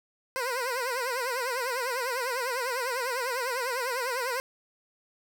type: tone with vibrato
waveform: 15% pulse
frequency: 501 Hz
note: B4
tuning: 25 cents sharp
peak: -22 dBFS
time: 0.36-4.4 s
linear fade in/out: 0 ms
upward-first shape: triangle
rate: 10 Hz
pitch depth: 140 cents each way
effects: none